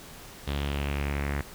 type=tone with low-pass filter sweep; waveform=sawtooth; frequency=71 Hz; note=C#2; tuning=42 cents sharp; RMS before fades=-30 dBFS; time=0.47-1.42 s; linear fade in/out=10 ms; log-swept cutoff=3600 to 1900 Hz; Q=3.3; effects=pink hiss -46 dBFS RMS until 1.54 s